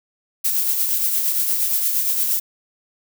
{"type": "noise with tremolo", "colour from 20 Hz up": "violet", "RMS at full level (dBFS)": -18, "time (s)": [0.44, 2.4], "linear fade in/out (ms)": 10, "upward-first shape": "triangle", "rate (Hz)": 8.6, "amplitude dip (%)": 45, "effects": []}